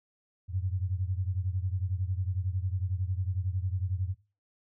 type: beating tone pair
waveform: sine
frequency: 89.7 / 100.7 Hz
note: F2 / G2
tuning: +47 / +47 cents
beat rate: 11 Hz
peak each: -30 / -33 dBFS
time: 0.48-4.15 s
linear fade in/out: 50 ms
effects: noise-tail reverb RT60 0.3 s tail -18 dB re dry